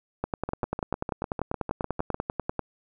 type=two click trains; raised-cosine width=1 ms; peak=-16 / -13 dBFS; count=12 / 25; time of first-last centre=0.49-2.144 / 0.24-2.593 s; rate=6.65 / 10.2 Hz; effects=none